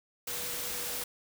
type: tone in noise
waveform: sine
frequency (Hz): 486.1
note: B4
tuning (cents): -28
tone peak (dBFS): -47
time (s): 0.27-1.04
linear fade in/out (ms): 5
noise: white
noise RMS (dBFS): -36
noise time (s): 0.27-1.04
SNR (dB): -14
effects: none